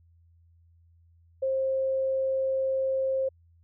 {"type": "tone", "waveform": "sine", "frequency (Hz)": 531, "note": "C5", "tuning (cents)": 25, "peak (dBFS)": -24, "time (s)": [1.42, 3.29], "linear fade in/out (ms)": 10, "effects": ["added 84 Hz sine -57 dBFS peak until 3.63 s"]}